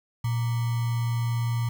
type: tone with sample-and-hold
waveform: sine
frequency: 117.5 Hz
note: A#2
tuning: 14 cents sharp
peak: -23 dBFS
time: 0.24-1.69 s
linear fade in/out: 5 ms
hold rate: 1050 Hz
effects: none